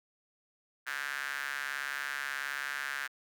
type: tone with high-pass filter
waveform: square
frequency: 69.3 Hz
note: C#2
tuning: in tune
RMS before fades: -37 dBFS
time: 0.86-3.08 s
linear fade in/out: 20 ms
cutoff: 1600 Hz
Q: 4.7
effects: none